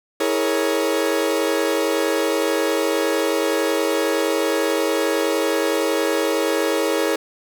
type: chord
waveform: 40% pulse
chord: A# half-diminished seventh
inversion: second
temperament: equal with one note detuned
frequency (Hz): 324.9 / 415.3 / 466.2 / 554.4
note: E4 / G#4 / A#4 / C#5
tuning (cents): -25 / 0 / 0 / 0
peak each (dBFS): -23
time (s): 0.2-7.16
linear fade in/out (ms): 5
effects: none